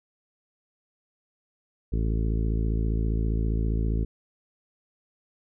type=harmonic tone; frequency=55 Hz; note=A1; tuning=in tune; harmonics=1 / 2 / 3 / 4 / 5 / 6 / 7 / 8; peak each=-24 / -30 / -34 / -36 / -38 / -40 / -41 / -42 dBFS; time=1.92-4.05 s; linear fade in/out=10 ms; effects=none